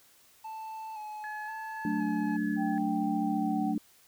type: tone with vibrato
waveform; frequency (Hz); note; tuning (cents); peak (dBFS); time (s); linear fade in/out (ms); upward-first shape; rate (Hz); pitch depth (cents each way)
triangle; 866; A5; -28; -36; 0.44-2.37; 10; square; 0.96; 30
type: tone with tremolo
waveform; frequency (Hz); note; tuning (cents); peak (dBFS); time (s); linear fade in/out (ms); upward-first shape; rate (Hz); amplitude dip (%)
sine; 1703; G#6; +43; -39; 1.24-2.78; 0; square; 1.9; 25
type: chord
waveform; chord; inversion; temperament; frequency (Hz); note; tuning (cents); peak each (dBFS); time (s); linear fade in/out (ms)
sine; D major; first; equal; 185 / 220 / 293.7; F#3 / A3 / D4; 0 / 0 / 0; -35 / -31 / -31; 1.85-3.78; 2
type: tone with pitch glide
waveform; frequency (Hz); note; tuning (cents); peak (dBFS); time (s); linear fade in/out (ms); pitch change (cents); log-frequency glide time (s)
sine; 784 to 761.2; G5 to F#5; 0 to +49; -33; 2.56-3.75; 50; -51; 3.24-3.57
effects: white hiss -61 dBFS RMS until 4.07 s